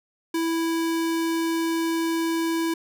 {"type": "tone", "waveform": "square", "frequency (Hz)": 329.6, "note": "E4", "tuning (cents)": 0, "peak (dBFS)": -23, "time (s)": [0.34, 2.74], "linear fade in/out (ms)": 5, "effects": []}